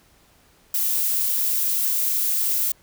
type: noise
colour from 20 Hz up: violet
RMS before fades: -22 dBFS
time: 0.74-2.72 s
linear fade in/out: 5 ms
effects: pink hiss -57 dBFS RMS until 2.82 s